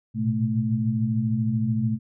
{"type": "tone cluster", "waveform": "sine", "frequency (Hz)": [111.9, 118.8, 125.3, 219], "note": ["A2", "A#2", "B2", "A3"], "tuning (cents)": [30, 33, 25, -8], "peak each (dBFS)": [-27, -31, -27, -24], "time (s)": [0.14, 1.99], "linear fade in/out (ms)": 50, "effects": []}